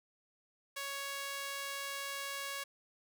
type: tone with high-pass filter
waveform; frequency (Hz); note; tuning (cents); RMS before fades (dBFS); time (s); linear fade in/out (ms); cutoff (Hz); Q
sawtooth; 556; C#5; +5; -41; 0.76-2.64; 10; 1300; 0.68
effects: none